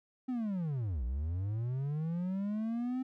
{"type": "linear two-way sweep", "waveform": "triangle", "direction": "down then up", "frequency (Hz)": [261.6, 57, 261.6], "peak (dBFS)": -30, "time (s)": [0.28, 3.03], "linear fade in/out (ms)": 10, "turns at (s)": 1.04, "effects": []}